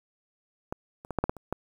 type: clicks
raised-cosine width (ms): 1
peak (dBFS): -18 / -29 / -19 / -11 / -10 / -12 / -29 / -15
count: 8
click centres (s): 0.725 / 1.049 / 1.107 / 1.187 / 1.24 / 1.295 / 1.367 / 1.526
effects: 8-bit